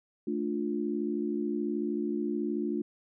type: chord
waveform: sine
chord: D minor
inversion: second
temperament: just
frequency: 220.2 / 293.7 / 352.4 Hz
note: A3 / D4 / F4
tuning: +2 / 0 / +16 cents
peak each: -33 dBFS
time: 0.27-2.82 s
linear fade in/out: 5 ms
effects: none